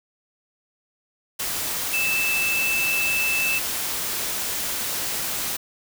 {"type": "tone in noise", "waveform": "sine", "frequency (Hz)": 2637, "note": "E7", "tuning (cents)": 0, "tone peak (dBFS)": -21, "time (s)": [1.93, 3.59], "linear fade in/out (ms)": 10, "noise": "white", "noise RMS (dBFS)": -27, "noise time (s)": [1.39, 5.57], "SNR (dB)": 3, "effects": []}